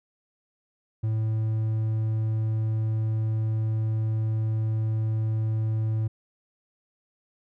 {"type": "tone", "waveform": "triangle", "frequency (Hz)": 110, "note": "A2", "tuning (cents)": 0, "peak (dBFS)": -21, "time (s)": [1.03, 6.08], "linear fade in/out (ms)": 10, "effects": []}